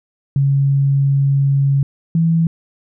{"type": "tone pair in turn", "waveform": "sine", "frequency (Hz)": [138.59, 164.81], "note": ["C#3", "E3"], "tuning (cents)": [0, 0], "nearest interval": "minor third", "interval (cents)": 300, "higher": "second", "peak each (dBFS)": -11, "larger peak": "neither", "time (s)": [[0.36, 1.83], [2.15, 2.47]], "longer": "first", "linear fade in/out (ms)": 2, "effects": []}